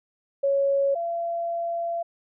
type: tone pair in turn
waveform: sine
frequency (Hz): 554.4 / 680.1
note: C#5 / F5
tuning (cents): 0 / -46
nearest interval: major third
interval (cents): 354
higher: second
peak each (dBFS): -19 / -25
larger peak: first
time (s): 0.43-0.95 / 0.95-2.03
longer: second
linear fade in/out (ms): 10
effects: none